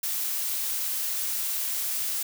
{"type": "noise", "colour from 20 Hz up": "blue", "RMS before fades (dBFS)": -29, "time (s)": [0.03, 2.23], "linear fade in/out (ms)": 5, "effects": []}